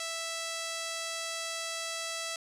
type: tone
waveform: 5% pulse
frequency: 659.3 Hz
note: E5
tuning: in tune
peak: -23 dBFS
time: 0-2.36 s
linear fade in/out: 2 ms
effects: resampled to 32000 Hz

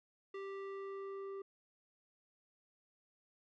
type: tone with low-pass filter sweep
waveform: square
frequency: 392 Hz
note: G4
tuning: in tune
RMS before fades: -45 dBFS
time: 0.34-1.42 s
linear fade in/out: 5 ms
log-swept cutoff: 2500 to 950 Hz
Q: 1
effects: none

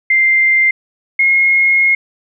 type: tone pair in turn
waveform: sine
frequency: 2093 / 2154 Hz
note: C7 / C7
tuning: 0 / +50 cents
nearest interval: unison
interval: 50 cents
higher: second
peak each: -8 dBFS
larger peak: neither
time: 0.1-0.71 / 1.19-1.95 s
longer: second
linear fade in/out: 5 ms
effects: none

